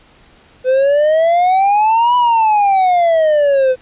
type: exponential two-way sweep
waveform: triangle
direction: up then down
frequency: 505 to 991 to 505 Hz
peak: -7 dBFS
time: 0.64-3.76 s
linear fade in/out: 50 ms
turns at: 2.16 s
effects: pink hiss -47 dBFS RMS until 3.81 s + resampled to 8000 Hz